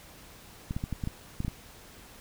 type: clicks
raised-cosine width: 5 ms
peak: -19 dBFS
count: 9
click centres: 0.709 / 0.765 / 0.839 / 0.927 / 1.038 / 1.074 / 1.404 / 1.448 / 1.481 s
effects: pink hiss -51 dBFS RMS until 2.2 s